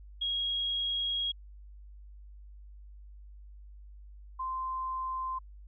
sine tone pair in turn, 3290 / 1040.2 Hz, G#7 / C6, -17 / -10 cents, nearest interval octave + minor sixth, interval 1993 cents, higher first, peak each -29 / -32 dBFS, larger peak first, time 0.21-1.32 / 4.39-5.39 s, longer first, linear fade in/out 10 ms, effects added 50 Hz sine -47 dBFS peak until 5.67 s

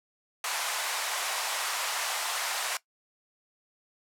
pink high-pass noise, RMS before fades -31 dBFS, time 0.44-2.77 s, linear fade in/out 2 ms, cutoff 720 Hz, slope 24 dB/octave, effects noise-tail reverb RT60 0.1 s tail -18 dB re dry + low-pass 12000 Hz 12 dB/octave

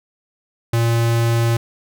square tone, 116.2 Hz, A#2, 5 cents flat, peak -15 dBFS, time 0.73-1.57 s, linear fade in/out 5 ms, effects none

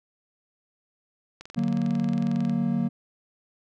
click train, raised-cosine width 0.2 ms, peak -24 dBFS, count 25, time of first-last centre 1.41-2.496 s, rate 22.1 Hz
triangle chord, D augmented, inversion none, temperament equal with one note detuned, 147.94 / 185 / 233.1 Hz, D3 / F#3 / A#3, +13 / 0 / 0 cents, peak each -28 / -25 / -23 dBFS, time 1.56-2.89 s, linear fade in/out 20 ms
effects none

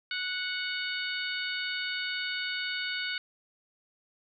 harmonic tone, 738 Hz, F#5, 5 cents flat, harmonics 2 / 3 / 4 / 5 / 6, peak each -35 / -37 / -38 / -39 / -40 dBFS, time 0.11-3.18 s, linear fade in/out 2 ms, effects none

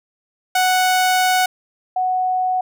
sawtooth / sine tone pair in turn, 740 / 740 Hz, F#5 / F#5, 0 / 0 cents, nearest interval unison, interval 0 cents, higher neither, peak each -10 / -16 dBFS, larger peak first, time 0.55-1.46 / 1.96-2.61 s, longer first, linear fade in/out 5 ms, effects none

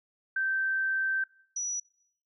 sine tone pair in turn, 1556 / 5875 Hz, G6 / F#8, -13 / -13 cents, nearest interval octave + major seventh, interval 2300 cents, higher second, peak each -26 / -30 dBFS, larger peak first, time 0.36-1.24 / 1.56-1.8 s, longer first, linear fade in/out 5 ms, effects noise-tail reverb RT60 0.7 s tail -24 dB re dry

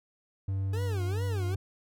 triangle tone, 96.8 Hz, G2, 21 cents flat, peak -26 dBFS, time 0.48-1.56 s, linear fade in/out 5 ms
40% pulse tone with vibrato, 415.3 Hz, G#4, in tune, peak -36 dBFS, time 0.73-1.55 s, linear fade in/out 5 ms, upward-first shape sine, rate 2.4 Hz, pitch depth 290 cents each way
effects none

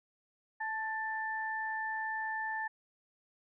sine tone pair together, 874.6 / 1771 Hz, A5 / A6, -11 / +11 cents, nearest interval octave, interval 1222 cents, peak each -37 / -36 dBFS, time 0.6-2.68 s, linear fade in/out 10 ms, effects none

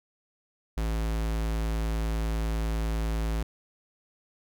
square tone, 55 Hz, A1, in tune, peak -27 dBFS, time 0.77-3.43 s, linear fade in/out 5 ms, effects none

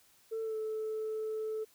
sine tone with pitch glide, 446.5 to 436 Hz, A4 to A4, +25 to -16 cents, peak -32 dBFS, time 0.31-1.65 s, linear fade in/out 20 ms, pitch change -41 cents, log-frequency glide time 0.43-0.56 s, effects tanh soft clip ceiling -31 dBFS + white hiss -65 dBFS RMS until 1.74 s

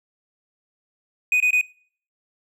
triangle tone bursts, 2489 Hz, D#7, in tune, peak -14 dBFS, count 3, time 1.32-1.612 s, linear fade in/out 2 ms, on 82 ms, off 23 ms, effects noise-tail reverb RT60 0.5 s tail -22 dB re dry

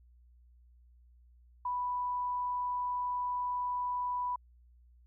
sine tone, 987.8 Hz, B5, in tune, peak -31 dBFS, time 1.65-4.36 s, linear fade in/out 5 ms, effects added 60 Hz sine -58 dBFS peak until 5.06 s

